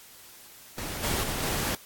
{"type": "noise with level steps", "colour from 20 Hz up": "pink", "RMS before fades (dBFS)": [-35, -28, -32, -29], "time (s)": [0.78, 1.75], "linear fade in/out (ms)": 2, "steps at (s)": [1.03, 1.23, 1.42], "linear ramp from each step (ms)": 10, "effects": ["white hiss -50 dBFS RMS until 1.85 s", "AAC 64 kbps"]}